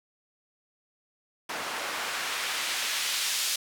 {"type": "noise with band-pass filter sweep", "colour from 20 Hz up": "white", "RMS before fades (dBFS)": -31, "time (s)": [1.49, 3.56], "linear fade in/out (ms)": 5, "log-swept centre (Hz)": [810, 4500], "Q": 0.72, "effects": []}